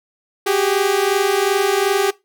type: tone pair together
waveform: sawtooth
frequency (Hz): 382.4 / 405.1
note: G4 / G#4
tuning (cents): -43 / -43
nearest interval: minor second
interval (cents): 100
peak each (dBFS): -14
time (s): 0.46-2.11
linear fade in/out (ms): 10
effects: noise-tail reverb RT60 0.2 s tail -20 dB re dry